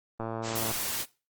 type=click train; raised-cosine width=1 ms; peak=-20 dBFS; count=59; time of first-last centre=0.2-0.713 s; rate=113 Hz
type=noise; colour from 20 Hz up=white; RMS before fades=-32 dBFS; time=0.42-1.06 s; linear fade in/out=50 ms
effects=noise-tail reverb RT60 0.3 s tail -20 dB re dry + Opus 24 kbps